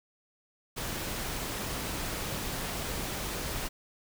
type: noise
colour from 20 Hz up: pink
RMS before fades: -35 dBFS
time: 0.76-3.69 s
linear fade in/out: 20 ms
effects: none

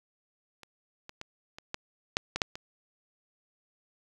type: clicks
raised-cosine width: 0.2 ms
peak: -30 / -26 / -22 / -26 / -16 / -8 / -13 / -7 / -22 dBFS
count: 9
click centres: 0.633 / 1.094 / 1.214 / 1.585 / 1.744 / 2.169 / 2.36 / 2.418 / 2.555 s
effects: 8-bit

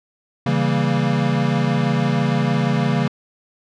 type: chord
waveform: square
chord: C# diminished seventh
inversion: none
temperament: equal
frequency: 138.59 / 164.81 / 196 / 233.1 Hz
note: C#3 / E3 / G3 / Bb3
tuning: 0 / 0 / 0 / 0 cents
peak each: -21 / -23 / -25 / -23 dBFS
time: 0.46-3.08 s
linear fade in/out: 5 ms
effects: low-pass 4000 Hz 12 dB/octave

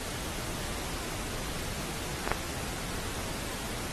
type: clicks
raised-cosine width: 0.5 ms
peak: -14 / -10 dBFS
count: 2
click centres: 2.276 / 2.316 s
effects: pink hiss -37 dBFS RMS until 3.92 s + AAC 32 kbps

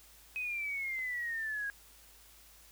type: exponential sweep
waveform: sine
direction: down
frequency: 2538 to 1629 Hz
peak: -34 dBFS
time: 0.36-1.7 s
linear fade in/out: 0 ms
type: click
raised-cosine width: 0.3 ms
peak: -38 dBFS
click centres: 0.991 s
effects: added 53 Hz sine -63 dBFS peak until 2.71 s + white hiss -59 dBFS RMS until 2.71 s

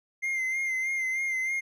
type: tone with vibrato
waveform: triangle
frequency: 2093 Hz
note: C7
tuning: in tune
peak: -25 dBFS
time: 0.22-1.61 s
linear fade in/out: 20 ms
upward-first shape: sine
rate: 3.2 Hz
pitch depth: 37 cents each way
effects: none

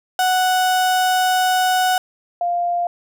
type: tone pair in turn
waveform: 35% pulse / sine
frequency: 740 / 698.5 Hz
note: F#5 / F5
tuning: 0 / 0 cents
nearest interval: minor second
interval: 100 cents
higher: first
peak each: -13 / -17 dBFS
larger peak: first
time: 0.19-1.98 / 2.41-2.87 s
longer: first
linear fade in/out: 2 ms
effects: none

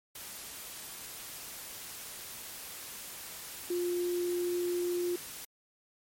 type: tone in noise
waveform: sine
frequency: 352.7 Hz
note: F4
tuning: 17 cents sharp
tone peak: -29 dBFS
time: 3.7-5.16 s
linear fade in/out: 5 ms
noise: white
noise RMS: -44 dBFS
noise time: 0.15-5.45 s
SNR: +12 dB
effects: MP3 64 kbps

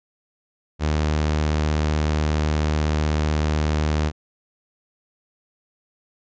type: tone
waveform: sawtooth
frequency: 76.3 Hz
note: D#2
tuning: 33 cents flat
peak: -15 dBFS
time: 0.79-4.12 s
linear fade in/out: 50 ms
effects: resampled to 16000 Hz

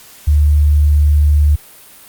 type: tone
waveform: sine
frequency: 74 Hz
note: D2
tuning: 14 cents sharp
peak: -7 dBFS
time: 0.27-1.56 s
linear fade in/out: 10 ms
effects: white hiss -40 dBFS RMS until 2.08 s + Opus 48 kbps

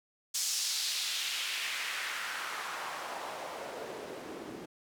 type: noise with band-pass filter sweep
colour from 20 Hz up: white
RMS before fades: -37 dBFS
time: 0.34-4.66 s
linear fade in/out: 10 ms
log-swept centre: 6200 to 280 Hz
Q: 1.6
effects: none

